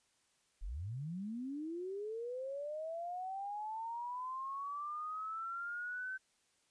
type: linear sweep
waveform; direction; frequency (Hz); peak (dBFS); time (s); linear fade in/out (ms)
sine; up; 32.07 to 1541; -39; 0.61-6.18; 20
effects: white hiss -75 dBFS RMS until 6.7 s + resampled to 22050 Hz